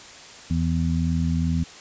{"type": "harmonic tone", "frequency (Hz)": 82.6, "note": "E2", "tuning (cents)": 4, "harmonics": [1, 2, 3], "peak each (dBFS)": [-24, -23, -27], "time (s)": [0.5, 1.64], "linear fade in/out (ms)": 10, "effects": ["white hiss -43 dBFS RMS until 1.8 s", "resampled to 16000 Hz"]}